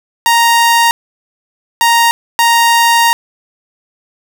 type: tone bursts at uneven times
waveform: sawtooth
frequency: 932.3 Hz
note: A#5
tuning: in tune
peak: -3 dBFS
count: 3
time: 0.26-0.91 / 1.81-2.11 / 2.39-3.13 s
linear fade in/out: 0 ms
effects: none